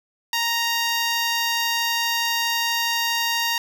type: tone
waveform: 10% pulse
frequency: 932.3 Hz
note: A#5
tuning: in tune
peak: -12 dBFS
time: 0.33-3.58 s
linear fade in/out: 2 ms
effects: none